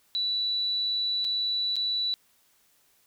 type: tone with dropouts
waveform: sine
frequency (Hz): 3951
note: B7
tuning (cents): 0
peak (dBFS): -25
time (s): 0.15-2.14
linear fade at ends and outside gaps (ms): 0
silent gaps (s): 1.244-1.249 / 1.757-1.765
effects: white hiss -65 dBFS RMS until 3.06 s